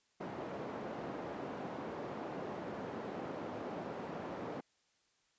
white band-pass noise, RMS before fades -43 dBFS, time 0.2-4.61 s, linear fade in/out 10 ms, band 170 to 630 Hz, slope 12 dB/octave, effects white hiss -75 dBFS RMS until 5.38 s + resampled to 16000 Hz

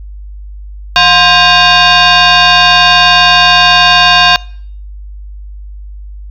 sine tone with frequency modulation, 1045 Hz, C6, 2 cents flat, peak -3 dBFS, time 0.96-4.36 s, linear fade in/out 0 ms, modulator 881 Hz, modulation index 4, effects noise-tail reverb RT60 0.6 s tail -25 dB re dry + added 50 Hz sine -24 dBFS peak until 6.3 s

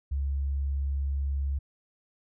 sine tone, 69.3 Hz, C#2, in tune, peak -26 dBFS, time 0.11-1.59 s, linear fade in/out 10 ms, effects none

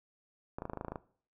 clicks, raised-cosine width 1 ms, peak -24 dBFS, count 11, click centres 0.585 / 0.621 / 0.654 / 0.698 / 0.734 / 0.773 / 0.811 / 0.848 / 0.883 / 0.92 / 0.958 s, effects noise-tail reverb RT60 0.5 s tail -19 dB re dry

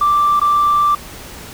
sine tone with dropouts, 1174.7 Hz, D6, in tune, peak -9 dBFS, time 0.01-0.95 s, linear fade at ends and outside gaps 5 ms, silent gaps 0.397-0.414 s, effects tanh soft clip ceiling -7 dBFS + pink hiss -34 dBFS RMS until 1.53 s

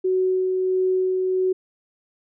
sine tone with tremolo, 372.5 Hz, F#4, 12 cents sharp, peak -17 dBFS, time 0.04-1.53 s, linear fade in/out 10 ms, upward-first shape sine, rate 1.5 Hz, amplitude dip 25%, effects none

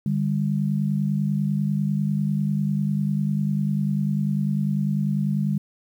sine tone pair together, 149.6 / 199.69 Hz, D3 / G3, +32 / +32 cents, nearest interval perfect fourth, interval 500 cents, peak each -23 dBFS, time 0.06-5.58 s, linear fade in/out 2 ms, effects 9-bit

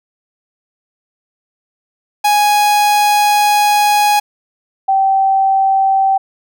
45% pulse / sine tone pair in turn, 830.6 / 775 Hz, G#5 / G5, 0 / -20 cents, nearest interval minor second, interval 120 cents, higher first, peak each -9 dBFS, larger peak neither, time 2.24-4.2 / 4.88-6.18 s, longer first, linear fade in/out 10 ms, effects none

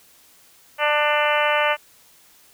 harmonic tone, 297.2 Hz, D4, 21 cents sharp, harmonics 2 / 3 / 4 / 5 / 6 / 7 / 8 / 9 / 10, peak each -22 / -24 / -25 / -26 / -27 / -27 / -28 / -29 / -29 dBFS, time 0.78-1.77 s, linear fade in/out 50 ms, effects white hiss -53 dBFS RMS until 2.53 s

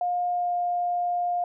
sine tone with pitch glide, 711 to 706.5 Hz, F5 to F5, +31 to +20 cents, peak -23 dBFS, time 0.01-1.44 s, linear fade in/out 2 ms, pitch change -11 cents, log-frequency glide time 0.3-0.53 s, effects none

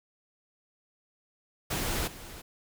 pink noise with echo, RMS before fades -31 dBFS, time 1.7-2.08 s, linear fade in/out 10 ms, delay 340 ms, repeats 1, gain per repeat -14 dB, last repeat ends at 2.42 s, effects none

